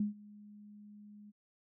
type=tone with ADSR envelope; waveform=sine; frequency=207.7 Hz; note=G#3; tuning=in tune; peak=-28 dBFS; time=0-1.32 s; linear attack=4 ms; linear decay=130 ms; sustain=-23 dB; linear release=28 ms; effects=none